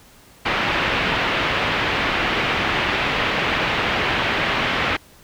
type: low-pass noise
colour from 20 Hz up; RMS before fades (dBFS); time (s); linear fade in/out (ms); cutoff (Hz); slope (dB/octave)
white; -21; 0.45-4.97; 10; 2900; 24
effects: pink hiss -49 dBFS RMS until 5.23 s